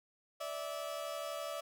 30% pulse tone pair together, 581 / 652.9 Hz, D5 / E5, -19 / -17 cents, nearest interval major second, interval 202 cents, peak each -39 / -39 dBFS, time 0.4-1.61 s, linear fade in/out 10 ms, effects none

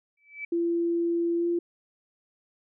sine tone with exponential growth, 2307 Hz, D7, 31 cents flat, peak -30 dBFS, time 0.17-0.45 s, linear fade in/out 5 ms, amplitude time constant 59 ms
sine tone with pitch glide, 340 to 344 Hz, F4 to F4, -46 to -26 cents, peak -23 dBFS, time 0.52-1.59 s, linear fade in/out 5 ms, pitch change +20 cents, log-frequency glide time 1.37-1.47 s
effects none

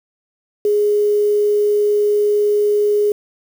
sine tone with quantisation, 415.3 Hz, G#4, in tune, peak -12 dBFS, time 0.65-3.12 s, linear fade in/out 2 ms, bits 6, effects none

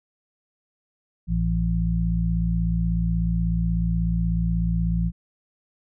harmonic tone, 56.4 Hz, A1, 44 cents sharp, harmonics 1 / 2 / 3, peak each -23 / -29 / -23 dBFS, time 1.27-5.12 s, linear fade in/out 50 ms, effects none

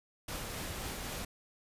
pink noise with tremolo, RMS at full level -39 dBFS, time 0.28-1.25 s, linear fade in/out 5 ms, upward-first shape triangle, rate 3.8 Hz, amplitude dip 25%, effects resampled to 32000 Hz

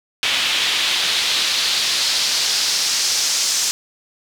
pink noise with band-pass filter sweep, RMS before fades -19 dBFS, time 0.23-3.71 s, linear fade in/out 0 ms, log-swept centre 3100 to 6000 Hz, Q 2, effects none

